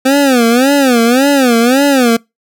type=tone with vibrato; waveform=25% pulse; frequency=256.1 Hz; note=C4; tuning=37 cents flat; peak=-3 dBFS; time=0.05-2.17 s; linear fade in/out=10 ms; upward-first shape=sine; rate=1.8 Hz; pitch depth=190 cents each way; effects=noise-tail reverb RT60 0.2 s tail -25 dB re dry